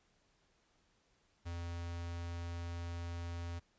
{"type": "tone with notch filter", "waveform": "square", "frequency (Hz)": 85.6, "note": "F2", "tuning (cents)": -34, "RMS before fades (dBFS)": -42, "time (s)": [1.45, 3.6], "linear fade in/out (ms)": 20, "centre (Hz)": 340, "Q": 1.5, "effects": ["pink hiss -74 dBFS RMS until 3.78 s", "resampled to 16000 Hz"]}